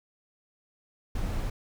brown noise, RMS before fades -30 dBFS, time 1.15-1.5 s, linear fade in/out 5 ms, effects none

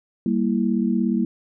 sine chord, E diminished, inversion first, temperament equal, 196 / 233.1 / 329.6 Hz, G3 / Bb3 / E4, 0 / 0 / 0 cents, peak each -22 / -21 / -26 dBFS, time 0.26-1.25 s, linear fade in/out 2 ms, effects none

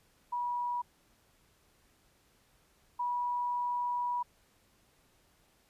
sine tone pair in turn, 970 / 973.4 Hz, B5 / B5, -31 / -25 cents, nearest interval unison, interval 6 cents, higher second, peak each -31 / -30 dBFS, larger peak second, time 0.32-0.82 / 2.99-4.23 s, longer second, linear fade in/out 10 ms, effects pink hiss -68 dBFS RMS until 5.69 s + resampled to 32000 Hz

